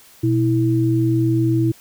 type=tone pair together; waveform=sine; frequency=122.22 / 326.3 Hz; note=B2 / E4; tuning=-18 / -18 cents; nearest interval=octave + perfect fourth; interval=1700 cents; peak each=-17 dBFS; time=0.23-1.72 s; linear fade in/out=10 ms; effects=white hiss -48 dBFS RMS until 1.8 s